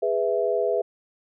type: chord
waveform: sine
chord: E major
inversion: first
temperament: just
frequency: 412 / 494.4 / 659.3 Hz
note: G#4 / B4 / E5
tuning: -14 / +2 / 0 cents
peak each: -25 dBFS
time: 0.02-0.82 s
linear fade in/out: 10 ms
effects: none